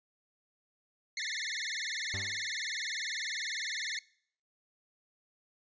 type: tone with vibrato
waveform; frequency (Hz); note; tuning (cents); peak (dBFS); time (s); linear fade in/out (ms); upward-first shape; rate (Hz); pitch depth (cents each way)
20% pulse; 1952; B6; -21; -29; 1.17-3.99; 2; sine; 20; 210
type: tone with exponential decay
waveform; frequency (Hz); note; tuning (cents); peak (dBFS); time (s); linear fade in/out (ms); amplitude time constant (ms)
40% pulse; 97.7; G2; -5; -35; 2.14-2.55; 0; 89
effects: noise-tail reverb RT60 0.6 s tail -23 dB re dry + resampled to 16000 Hz